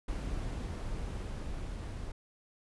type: noise with level ramp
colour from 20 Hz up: brown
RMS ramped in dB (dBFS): -36 to -40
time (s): 0.08-2.12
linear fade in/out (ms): 5
effects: resampled to 24000 Hz